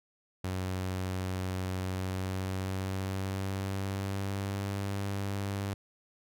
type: tone with pitch glide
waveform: sawtooth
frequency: 93.1 to 99.21 Hz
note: F#2 to G2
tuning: +11 to +21 cents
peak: -28 dBFS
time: 0.44-5.74 s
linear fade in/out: 5 ms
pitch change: +110 cents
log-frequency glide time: 1.78-4.73 s
effects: none